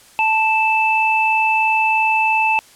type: tone pair together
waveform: sine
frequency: 880 / 2637 Hz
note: A5 / E7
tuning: 0 / 0 cents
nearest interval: octave + perfect fifth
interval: 1900 cents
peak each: -16 dBFS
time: 0.19-2.59 s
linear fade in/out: 0 ms
effects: white hiss -47 dBFS RMS until 2.75 s + low-pass 11000 Hz 12 dB/octave